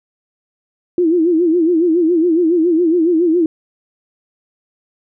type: tone with vibrato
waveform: sine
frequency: 336.4 Hz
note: E4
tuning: 35 cents sharp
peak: -10 dBFS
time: 0.98-3.46 s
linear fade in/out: 2 ms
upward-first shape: sine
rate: 7.2 Hz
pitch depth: 120 cents each way
effects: none